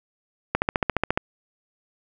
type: click train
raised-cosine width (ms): 0.5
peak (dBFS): -5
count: 10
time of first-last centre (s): 0.55-1.175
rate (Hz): 14.4
effects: none